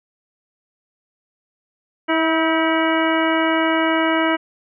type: harmonic tone with a mistuned harmonic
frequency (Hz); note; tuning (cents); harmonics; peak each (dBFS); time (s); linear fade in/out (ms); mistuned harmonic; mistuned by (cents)
323.4; E4; -33; 1 / 2 / 3 / 4 / 5 / 6 / 7 / 9; -19 / -22 / -24 / -25 / -26 / -27 / -27 / -29; 2.08-4.37; 20; 5; -43
effects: none

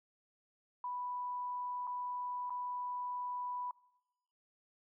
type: tone with dropouts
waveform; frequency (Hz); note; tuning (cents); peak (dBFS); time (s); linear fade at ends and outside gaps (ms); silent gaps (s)
sine; 987.8; B5; 0; -37; 0.84-3.71; 2; 1.87-1.874 / 2.497-2.504
effects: noise-tail reverb RT60 1.0 s tail -23 dB re dry

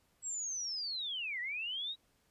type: linear two-way sweep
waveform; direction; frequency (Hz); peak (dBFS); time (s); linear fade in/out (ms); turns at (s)
sine; down then up; 7780 to 1884 to 3877; -36; 0.22-1.96; 50; 1.4
effects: pink hiss -73 dBFS RMS until 2.3 s + resampled to 32000 Hz

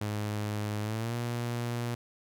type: tone with pitch glide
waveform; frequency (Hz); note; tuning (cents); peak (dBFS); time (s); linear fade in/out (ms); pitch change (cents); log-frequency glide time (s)
sawtooth; 105.1 to 119.34; G#2 to A#2; +21 to +41; -27; 0.01-1.95; 5; +220; 0.81-1.16
effects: none

